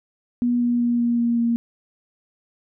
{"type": "tone with pitch steps", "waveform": "sine", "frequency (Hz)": [242.2, 240.5, 238.9, 237.2, 235.6, 233.9], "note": ["B3", "B3", "A#3", "A#3", "A#3", "A#3"], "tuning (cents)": [-34, -46, 43, 30, 19, 6], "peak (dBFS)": -17, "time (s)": [0.42, 1.56], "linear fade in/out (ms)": 0, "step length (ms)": 190, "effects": []}